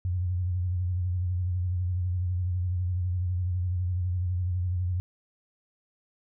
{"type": "tone with vibrato", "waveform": "sine", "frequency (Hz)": 90, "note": "F#2", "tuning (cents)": -47, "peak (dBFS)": -25, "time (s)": [0.05, 5], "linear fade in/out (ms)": 0, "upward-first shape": "sine", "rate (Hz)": 12, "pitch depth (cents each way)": 57, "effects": []}